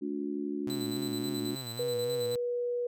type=harmonic tone; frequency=72.2 Hz; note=D2; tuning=29 cents flat; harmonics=3 / 4 / 5; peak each=-38 / -34 / -37 dBFS; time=0.01-1.56 s; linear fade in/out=20 ms
type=tone with vibrato; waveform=sawtooth; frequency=123.47 Hz; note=B2; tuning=in tune; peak=-36 dBFS; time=0.67-2.36 s; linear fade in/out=0 ms; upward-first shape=sine; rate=3.6 Hz; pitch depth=140 cents each way
type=tone with tremolo; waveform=sawtooth; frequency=4002 Hz; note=B7; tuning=22 cents sharp; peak=-35 dBFS; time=0.7-2.35 s; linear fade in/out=0 ms; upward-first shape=square; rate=9.3 Hz; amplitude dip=55%
type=tone; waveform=sine; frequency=485.1 Hz; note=B4; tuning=31 cents flat; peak=-29 dBFS; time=1.79-2.87 s; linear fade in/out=5 ms
effects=none